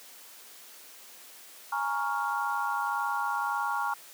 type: chord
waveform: sine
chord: Bb minor seventh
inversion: third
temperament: equal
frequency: 830.6 / 932.3 / 1108.7 / 1396.9 Hz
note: Ab5 / Bb5 / Db6 / F6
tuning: 0 / 0 / 0 / 0 cents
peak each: -33 dBFS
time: 1.72-3.94 s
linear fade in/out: 5 ms
effects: white hiss -50 dBFS RMS until 4.13 s + high-pass 300 Hz 12 dB/octave